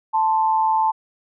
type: tone pair together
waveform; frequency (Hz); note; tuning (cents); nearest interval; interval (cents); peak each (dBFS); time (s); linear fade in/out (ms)
sine; 880 / 1046.5; A5 / C6; 0 / 0; minor third; 300; -16 / -24; 0.13-0.92; 20
effects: none